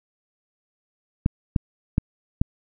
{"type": "clicks", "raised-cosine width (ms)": 5, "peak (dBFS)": -6, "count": 4, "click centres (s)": [1.261, 1.562, 1.981, 2.415], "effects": []}